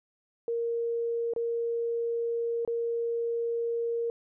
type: tone with dropouts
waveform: sine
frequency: 466.2 Hz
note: A#4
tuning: in tune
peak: -27 dBFS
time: 0.48-4.1 s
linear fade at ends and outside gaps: 1 ms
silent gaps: 1.336-1.362 / 2.65-2.676 s
effects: none